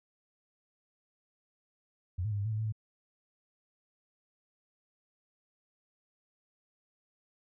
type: tone with pitch steps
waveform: sine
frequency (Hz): 89.2 / 108.3 / 102.4 / 100.5 / 111 / 107.3 / 110.2 / 108.3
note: F2 / A2 / G#2 / G2 / A2 / A2 / A2 / A2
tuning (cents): +37 / -27 / -24 / +44 / +16 / -43 / +3 / -27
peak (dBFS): -30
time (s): 2.18-2.724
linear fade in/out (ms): 10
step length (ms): 68
effects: none